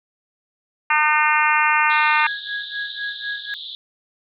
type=harmonic tone; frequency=303.3 Hz; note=D#4; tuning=44 cents flat; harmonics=3 / 4 / 5 / 6 / 7 / 8 / 9; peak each=-20 / -21 / -22 / -23 / -23 / -24 / -25 dBFS; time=0.9-2.27 s; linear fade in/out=5 ms
type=band-pass noise; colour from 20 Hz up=white; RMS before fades=-34 dBFS; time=1.9-3.75 s; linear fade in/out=0 ms; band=3400 to 3900 Hz; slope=96 dB/octave
type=tone with tremolo; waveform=sine; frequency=1656 Hz; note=G#6; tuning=5 cents flat; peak=-23 dBFS; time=2.24-3.54 s; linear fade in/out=0 ms; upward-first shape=sine; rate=4 Hz; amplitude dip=90%
effects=none